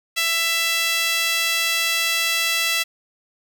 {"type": "tone with high-pass filter", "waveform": "sawtooth", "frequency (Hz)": 665, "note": "E5", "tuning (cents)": 15, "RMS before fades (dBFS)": -21, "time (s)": [0.16, 2.84], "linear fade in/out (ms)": 20, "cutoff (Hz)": 2500, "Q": 1.6, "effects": []}